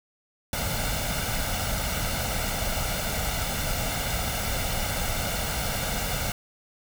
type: noise with comb filter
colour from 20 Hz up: pink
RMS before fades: -28 dBFS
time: 0.53-6.32 s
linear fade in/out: 2 ms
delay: 1.4 ms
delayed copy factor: +0.65
effects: none